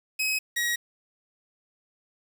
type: tone pair in turn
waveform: sawtooth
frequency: 2545 / 1901.3 Hz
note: D#7 / A#6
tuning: +39 / +34 cents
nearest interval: perfect fourth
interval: 505 cents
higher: first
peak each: -21 dBFS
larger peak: neither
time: 0.19-0.39 / 0.56-0.76 s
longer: neither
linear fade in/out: 10 ms
effects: 8-bit